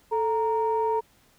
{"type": "tone pair together", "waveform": "sine", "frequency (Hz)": [440, 932.3], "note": ["A4", "A#5"], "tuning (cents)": [0, 0], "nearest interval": "octave + minor second", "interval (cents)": 1300, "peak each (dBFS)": -24, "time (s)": [0.11, 1.01], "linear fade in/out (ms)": 20, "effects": ["tanh soft clip ceiling -15 dBFS", "pink hiss -61 dBFS RMS until 1.38 s"]}